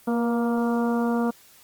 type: harmonic tone with a mistuned harmonic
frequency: 234.6 Hz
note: A#3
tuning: 11 cents sharp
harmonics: 1 / 2 / 3 / 4 / 5 / 6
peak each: -22 / -28 / -32 / -34 / -36 / -38 dBFS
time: 0.07-1.31 s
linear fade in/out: 10 ms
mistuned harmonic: 2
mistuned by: +23 cents
effects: white hiss -53 dBFS RMS until 1.63 s + Opus 32 kbps